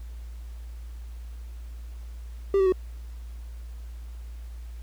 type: tone with pitch steps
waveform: triangle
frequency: 393.8 / 382.4 / 371.3 Hz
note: G4 / G4 / F#4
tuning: +8 / -43 / +6 cents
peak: -16 dBFS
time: 2.54-2.723 s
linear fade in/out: 2 ms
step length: 61 ms
effects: added 58 Hz sine -36 dBFS peak until 4.82 s + pink hiss -58 dBFS RMS until 4.82 s